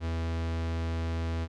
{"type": "tone", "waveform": "45% pulse", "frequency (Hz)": 82.41, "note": "E2", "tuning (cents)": 0, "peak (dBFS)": -29, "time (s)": [0, 1.48], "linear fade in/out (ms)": 50, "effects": ["low-pass 5000 Hz 12 dB/octave"]}